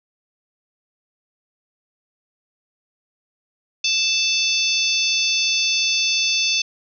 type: harmonic tone with a mistuned harmonic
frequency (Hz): 880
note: A5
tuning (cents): 0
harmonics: 3 / 4 / 5 / 6 / 7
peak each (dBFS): -22 / -23 / -24 / -25 / -25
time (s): 3.84-6.62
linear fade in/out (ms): 5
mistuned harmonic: 5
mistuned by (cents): +40
effects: none